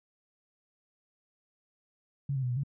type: tone with pitch steps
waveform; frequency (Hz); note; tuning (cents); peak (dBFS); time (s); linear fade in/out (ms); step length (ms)
sine; 139.5 / 132.7 / 124.8 / 122.4 / 139.5; C#3 / C3 / B2 / B2 / C#3; +11 / +25 / +19 / -15 / +11; -28; 2.29-2.635; 5; 69
effects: none